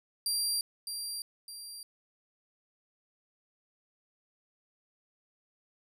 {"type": "tone with echo", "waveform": "25% pulse", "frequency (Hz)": 4739, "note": "D8", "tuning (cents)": 15, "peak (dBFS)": -24, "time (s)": [0.26, 0.61], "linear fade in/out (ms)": 2, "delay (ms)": 610, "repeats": 2, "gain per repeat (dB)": -7, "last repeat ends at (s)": 1.83, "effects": []}